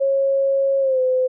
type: tone with pitch glide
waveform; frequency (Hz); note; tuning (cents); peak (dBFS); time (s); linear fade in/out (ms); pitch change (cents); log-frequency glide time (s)
sine; 546 to 512.4; C#5 to C5; -26 to -36; -15; 0-1.28; 20; -110; 0.8-1
effects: none